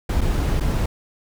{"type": "noise with dropouts", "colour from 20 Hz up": "brown", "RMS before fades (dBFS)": -20, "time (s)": [0.09, 0.86], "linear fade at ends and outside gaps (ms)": 5, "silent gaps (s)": [[0.209, 0.213], [0.6, 0.606]], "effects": []}